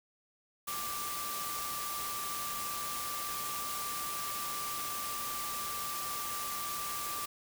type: tone in noise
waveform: sine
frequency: 1174.7 Hz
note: D6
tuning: in tune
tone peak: -39 dBFS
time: 0.67-7.26 s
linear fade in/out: 10 ms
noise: white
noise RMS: -39 dBFS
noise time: 0.67-7.26 s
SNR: -3 dB
effects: none